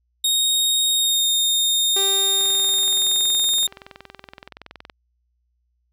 sawtooth tone with pitch glide, 3729 to 3680 Hz, A#7 to A#7, 0 to -23 cents, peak -14 dBFS, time 0.24-3.67 s, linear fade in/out 5 ms, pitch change -23 cents, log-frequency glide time 0.92-1.28 s
sawtooth tone with exponential decay, 392 Hz, G4, in tune, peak -21 dBFS, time 1.96-4.49 s, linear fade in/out 5 ms, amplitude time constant 550 ms
click train, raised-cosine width 0.3 ms, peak -21 dBFS, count 54, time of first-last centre 2.41-4.898 s, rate 21.3 Hz
effects added 60 Hz sine -66 dBFS peak until 5.92 s

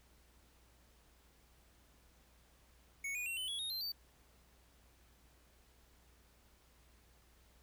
square tone with pitch steps, 2217 / 2460 / 2729 / 3029 / 3360 / 3729 / 4137 / 4590 Hz, C#7 / D#7 / F7 / F#7 / G#7 / A#7 / C8 / D8, 0 / -20 / -41 / +40 / +19 / 0 / -20 / -40 cents, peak -39 dBFS, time 3.04-3.92 s, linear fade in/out 5 ms, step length 110 ms, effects added 60 Hz sine -67 dBFS peak until 7.62 s + pink hiss -69 dBFS RMS until 7.62 s

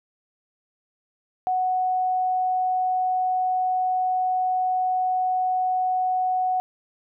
sine tone, 740 Hz, F#5, in tune, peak -20 dBFS, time 1.47-6.6 s, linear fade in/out 0 ms, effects none

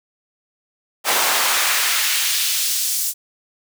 pink noise with high-pass filter sweep, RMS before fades -19 dBFS, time 1.04-3.14 s, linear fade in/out 50 ms, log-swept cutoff 610 to 7500 Hz, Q 0.91, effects none

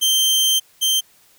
sawtooth tone pair in turn, 3136 / 3136 Hz, G7 / G7, 0 / 0 cents, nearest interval unison, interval 0 cents, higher neither, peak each -11 / -12 dBFS, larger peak first, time 0.01-0.6 / 0.81-1.01 s, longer first, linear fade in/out 20 ms, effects white hiss -54 dBFS RMS until 1.38 s

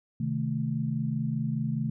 sine chord, A diminished, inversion first, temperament equal, 130.81 / 155.56 / 220 Hz, C3 / Eb3 / A3, 0 / 0 / 0 cents, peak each -31 dBFS, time 0.2-1.9 s, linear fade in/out 5 ms, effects none

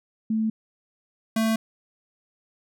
sine / square tone pair in turn, 220 / 222.6 Hz, A3 / A3, 0 / +20 cents, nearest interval unison, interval 20 cents, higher second, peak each -21 dBFS, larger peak neither, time 0.3-0.5 / 1.36-1.56 s, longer neither, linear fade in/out 5 ms, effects none

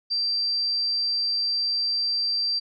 sine tone, 4699 Hz, D8, in tune, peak -22 dBFS, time 0.1-2.6 s, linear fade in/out 20 ms, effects none

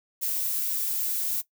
violet noise, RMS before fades -28 dBFS, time 0.21-1.42 s, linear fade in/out 20 ms, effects noise-tail reverb RT60 0.1 s tail -17 dB re dry

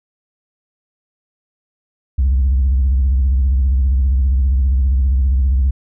sine tone with vibrato, 65.9 Hz, C2, 13 cents sharp, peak -9 dBFS, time 2.18-5.71 s, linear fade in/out 10 ms, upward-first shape triangle, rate 15 Hz, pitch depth 180 cents each way, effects tanh soft clip ceiling -9 dBFS

